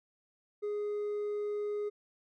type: tone with hard clipping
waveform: sine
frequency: 415.3 Hz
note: G#4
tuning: in tune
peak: -33 dBFS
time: 0.62-1.9 s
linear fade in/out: 20 ms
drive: 2 dB
effects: none